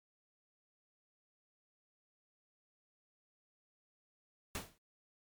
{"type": "noise with exponential decay", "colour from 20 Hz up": "pink", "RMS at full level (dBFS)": -37, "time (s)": [4.55, 4.78], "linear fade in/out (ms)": 1, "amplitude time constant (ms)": 48, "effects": ["MP3 96 kbps"]}